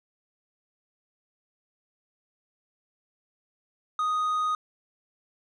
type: tone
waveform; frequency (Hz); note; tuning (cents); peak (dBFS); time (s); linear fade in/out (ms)
triangle; 1244.5; D#6; 0; -22; 3.99-4.55; 2
effects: resampled to 22050 Hz